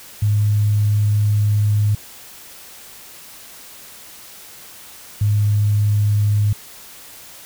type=tone pair in turn; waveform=sine; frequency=104.5 / 104.04 Hz; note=G#2 / G#2; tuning=+11 / +4 cents; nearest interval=unison; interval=7 cents; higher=first; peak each=-13 dBFS; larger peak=neither; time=0.22-1.95 / 5.21-6.53 s; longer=first; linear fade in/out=5 ms; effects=white hiss -40 dBFS RMS until 7.45 s